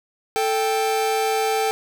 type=tone pair together; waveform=45% pulse; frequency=440 / 787.2 Hz; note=A4 / G5; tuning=0 / +7 cents; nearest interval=minor seventh; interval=1007 cents; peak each=-22 dBFS; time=0.36-1.71 s; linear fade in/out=0 ms; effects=none